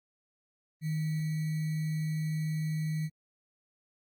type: tone with sample-and-hold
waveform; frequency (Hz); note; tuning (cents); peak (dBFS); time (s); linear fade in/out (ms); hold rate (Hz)
sine; 156.4; D#3; +9; -29; 0.81-3.1; 50; 2100
effects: Opus 24 kbps